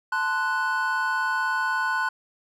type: chord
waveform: triangle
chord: F# diminished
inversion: first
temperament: equal with one note detuned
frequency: 880 / 1036.3 / 1480 Hz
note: A5 / C6 / F#6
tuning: 0 / -17 / 0 cents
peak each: -28 / -26 / -23 dBFS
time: 0.12-2.09 s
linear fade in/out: 5 ms
effects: none